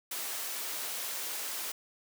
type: high-pass noise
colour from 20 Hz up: white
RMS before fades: -37 dBFS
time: 0.11-1.72 s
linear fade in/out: 5 ms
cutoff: 370 Hz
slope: 12 dB/octave
effects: none